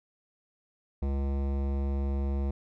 sine tone with hard clipping, 69 Hz, C#2, 7 cents flat, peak -29 dBFS, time 1.02-2.51 s, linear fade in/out 5 ms, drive 17 dB, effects none

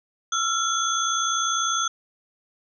sine tone cluster, 1320 / 1380 / 3386 / 6270 Hz, E6 / F6 / G#7 / G8, +2 / -21 / +33 / -1 cents, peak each -27 dBFS, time 0.32-1.88 s, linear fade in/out 5 ms, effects none

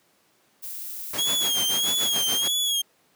violet noise, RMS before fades -35 dBFS, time 0.62-2.42 s, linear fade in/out 20 ms
pink noise with tremolo, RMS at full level -30 dBFS, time 1.13-2.48 s, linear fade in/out 5 ms, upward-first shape sine, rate 6.9 Hz, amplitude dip 85%
sawtooth tone with vibrato, 3279 Hz, G#7, 23 cents flat, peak -19 dBFS, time 1.18-2.82 s, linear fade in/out 10 ms, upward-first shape sine, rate 1.6 Hz, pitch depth 74 cents each way
effects pink hiss -63 dBFS RMS until 3.15 s + high-pass 200 Hz 12 dB/octave

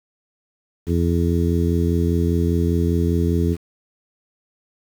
harmonic tone, 85 Hz, F2, 46 cents flat, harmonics 1 / 2 / 3 / 4 / 5, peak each -19 / -22 / -24 / -25 / -26 dBFS, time 0.86-3.57 s, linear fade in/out 50 ms, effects 7-bit

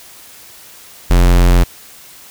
square tone, 44.02 Hz, F1, 14 cents sharp, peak -7 dBFS, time 1.1-1.64 s, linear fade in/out 10 ms, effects white hiss -39 dBFS RMS until 2.3 s

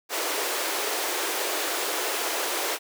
pink high-pass noise, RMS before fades -28 dBFS, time 0.09-2.79 s, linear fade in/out 50 ms, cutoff 330 Hz, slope 48 dB/octave, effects none

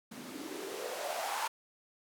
blue noise with band-pass filter sweep, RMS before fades -39 dBFS, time 0.11-1.48 s, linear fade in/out 10 ms, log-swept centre 210 to 970 Hz, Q 5.1, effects none

